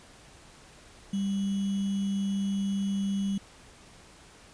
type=tone with sample-and-hold; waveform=sine; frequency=197.2 Hz; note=G3; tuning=11 cents sharp; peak=-26 dBFS; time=1.13-3.38 s; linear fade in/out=5 ms; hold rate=3150 Hz; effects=pink hiss -53 dBFS RMS until 4.53 s + resampled to 22050 Hz